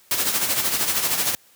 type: noise with tremolo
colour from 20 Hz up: white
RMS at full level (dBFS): -20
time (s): 0.11-1.35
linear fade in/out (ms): 0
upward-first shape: sine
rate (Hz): 13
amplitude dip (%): 55
effects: white hiss -55 dBFS RMS until 1.55 s + high-pass 80 Hz 12 dB/octave